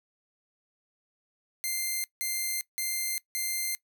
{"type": "tone bursts", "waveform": "5% pulse", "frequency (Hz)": 2093, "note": "C7", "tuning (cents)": 0, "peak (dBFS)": -19, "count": 4, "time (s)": [1.64, 3.75], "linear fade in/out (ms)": 0, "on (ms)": 400, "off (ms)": 170, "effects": ["noise-tail reverb RT60 0.1 s tail -20 dB re dry"]}